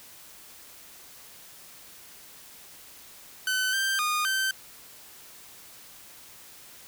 sawtooth tone with pitch steps, 1517 / 1571 / 1225 / 1549 Hz, F#6 / G6 / D#6 / G6, +43 / +3 / -27 / -21 cents, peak -21 dBFS, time 3.47-4.51 s, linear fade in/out 2 ms, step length 260 ms, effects white hiss -49 dBFS RMS until 6.87 s

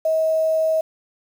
sine tone, 638 Hz, D#5, 43 cents sharp, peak -16 dBFS, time 0.05-0.81 s, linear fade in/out 5 ms, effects 7-bit

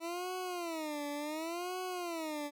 20% pulse tone with vibrato, 326.9 Hz, E4, 14 cents flat, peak -32 dBFS, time 0-2.51 s, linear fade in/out 50 ms, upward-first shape sine, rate 0.69 Hz, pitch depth 210 cents each way, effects none

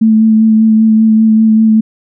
sine tone with vibrato, 220 Hz, A3, in tune, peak -4 dBFS, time 0.01-1.81 s, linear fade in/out 10 ms, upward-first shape sine, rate 5.1 Hz, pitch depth 17 cents each way, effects none

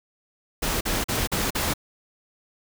pink noise bursts, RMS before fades -25 dBFS, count 5, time 0.62-1.738 s, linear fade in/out 10 ms, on 190 ms, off 42 ms, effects none

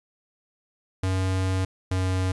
square tone pair in turn, 94 / 93.08 Hz, F#2 / F#2, +28 / +11 cents, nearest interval unison, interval 17 cents, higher first, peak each -23 dBFS, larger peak neither, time 1.03-1.65 / 1.91-2.32 s, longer first, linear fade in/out 5 ms, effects resampled to 24000 Hz + 10-bit

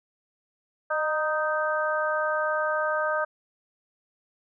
harmonic tone with a mistuned harmonic, 311.1 Hz, D#4, in tune, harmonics 2 / 3 / 4 / 5, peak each -27 / -33 / -29 / -29 dBFS, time 0.9-3.25 s, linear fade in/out 10 ms, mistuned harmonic 2, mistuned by -28 cents, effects none

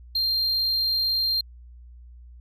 triangle tone, 4186 Hz, C8, in tune, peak -20 dBFS, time 0.15-1.41 s, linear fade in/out 5 ms, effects added 60 Hz sine -43 dBFS peak until 2.4 s

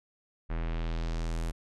square tone with low-pass filter sweep, 41.2 Hz, E1, in tune, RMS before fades -32 dBFS, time 0.49-1.52 s, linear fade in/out 20 ms, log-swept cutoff 1900 to 11000 Hz, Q 1.3, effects none

